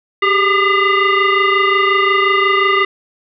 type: tone with frequency modulation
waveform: sine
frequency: 415.3 Hz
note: G#4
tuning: in tune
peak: -10 dBFS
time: 0.22-2.85 s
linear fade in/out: 5 ms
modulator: 805 Hz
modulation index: 2.7
effects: none